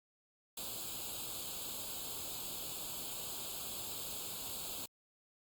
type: noise with comb filter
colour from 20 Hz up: white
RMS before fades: -43 dBFS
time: 0.57-4.86 s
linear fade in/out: 5 ms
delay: 0.26 ms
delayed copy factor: +0.9
effects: Opus 48 kbps